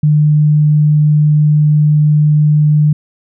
sine tone, 150.5 Hz, D3, 43 cents sharp, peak -6 dBFS, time 0.03-2.93 s, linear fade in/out 5 ms, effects none

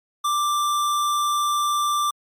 square tone, 1179 Hz, D6, 6 cents sharp, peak -20 dBFS, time 0.24-2.11 s, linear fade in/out 10 ms, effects MP3 64 kbps

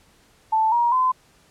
sine tone with pitch steps, 880 / 948.6 / 1022.6 Hz, A5 / A#5 / C6, 0 / +30 / -40 cents, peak -16 dBFS, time 0.52-1.12 s, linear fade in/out 10 ms, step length 200 ms, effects pink hiss -57 dBFS RMS until 1.5 s + low-pass 11000 Hz 12 dB/octave

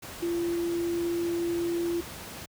sine tone in noise, 341.9 Hz, F4, 37 cents flat, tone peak -26 dBFS, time 0.22-2.01 s, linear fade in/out 10 ms, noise pink, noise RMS -41 dBFS, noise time 0.02-2.46 s, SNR +12 dB, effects high-pass 60 Hz 12 dB/octave

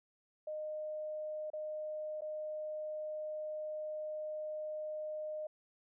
sine tone with dropouts, 614 Hz, D#5, 23 cents flat, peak -38 dBFS, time 0.47-5.47 s, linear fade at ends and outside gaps 5 ms, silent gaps 1.502-1.533 / 2.209-2.218 s, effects none

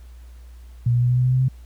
sine tone with pitch steps, 119.8 / 121.26 / 122.74 / 124.24 / 125.76 / 127.29 / 128.84 / 130.42 Hz, A#2 / B2 / B2 / B2 / B2 / C3 / C3 / C3, +48 / -31 / -10 / +11 / +32 / -47 / -26 / -5 cents, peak -15 dBFS, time 0.86-1.484 s, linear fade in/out 5 ms, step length 78 ms, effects added 60 Hz sine -39 dBFS peak until 1.65 s + pink hiss -58 dBFS RMS until 1.65 s

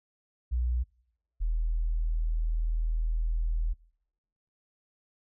sine tone pair in turn, 60.4 / 40.31 Hz, B1 / E1, -38 / -38 cents, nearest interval perfect fifth, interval 700 cents, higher first, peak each -25 dBFS, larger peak neither, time 0.51-0.84 / 1.4-3.74 s, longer second, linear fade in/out 20 ms, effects noise-tail reverb RT60 0.9 s tail -26 dB re dry

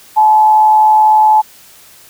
sine tone with amplitude modulation, 862 Hz, A5, 36 cents flat, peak -3 dBFS, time 0.16-1.42 s, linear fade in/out 20 ms, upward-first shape sine, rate 140 Hz, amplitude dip 35%, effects white hiss -41 dBFS RMS until 2.09 s

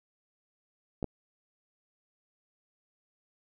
clicks, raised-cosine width 2 ms, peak -20 dBFS, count 2, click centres 1.028 / 1.043 s, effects none

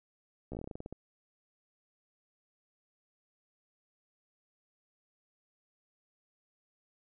slowing click train, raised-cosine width 2 ms, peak -28 dBFS, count 13, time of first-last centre 0.52-0.926 s, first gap 14 ms, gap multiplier 1.15, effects none

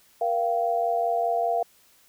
sine tone cluster, 473.8 / 690 / 775 Hz, A#4 / F5 / G5, +28 / -21 / -20 cents, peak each -29 / -23 / -30 dBFS, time 0.21-1.63 s, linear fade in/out 5 ms, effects white hiss -59 dBFS RMS until 2.08 s

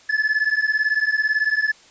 triangle beating tone pair, 1717 / 1735 Hz, A6 / A6, -43 / -25 cents, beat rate 18 Hz, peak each -19 dBFS, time 0.09-1.72 s, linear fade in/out 10 ms, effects white hiss -50 dBFS RMS until 1.9 s + resampled to 16000 Hz

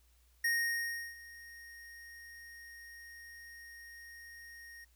square tone with ADSR envelope, 1861 Hz, A#6, 3 cents flat, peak -29 dBFS, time 0.44-4.85 s, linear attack 7 ms, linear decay 700 ms, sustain -21 dB, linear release 13 ms, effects added 60 Hz sine -65 dBFS peak until 4.95 s + white hiss -72 dBFS RMS until 4.95 s

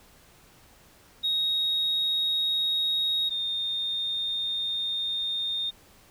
sine tone pair in turn, 3762 / 3655 Hz, A#7 / A#7, +15 / -35 cents, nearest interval unison, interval 50 cents, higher first, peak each -22 / -26 dBFS, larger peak first, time 1.23-3.3 / 3.3-5.71 s, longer second, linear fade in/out 20 ms, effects tanh soft clip ceiling -20 dBFS + pink hiss -56 dBFS RMS until 6.1 s

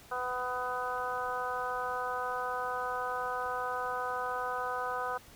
harmonic tone, 250 Hz, B3, 21 cents sharp, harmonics 2 / 3 / 4 / 5 / 6, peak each -39 / -38 / -38 / -37 / -40 dBFS, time 0.11-5.18 s, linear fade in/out 10 ms, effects pink hiss -55 dBFS RMS until 5.35 s

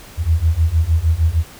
sine beating tone pair, 78 / 84.5 Hz, D#2 / E2, +5 / +43 cents, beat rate 6.5 Hz, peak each -16 / -15 dBFS, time 0.17-1.44 s, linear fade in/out 50 ms, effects pink hiss -40 dBFS RMS until 1.59 s

